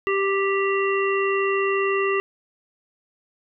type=harmonic tone; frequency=392.4 Hz; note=G4; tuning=2 cents sharp; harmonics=1 / 3 / 5 / 7; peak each=-21 / -26 / -28 / -29 dBFS; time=0.07-2.2 s; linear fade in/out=0 ms; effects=none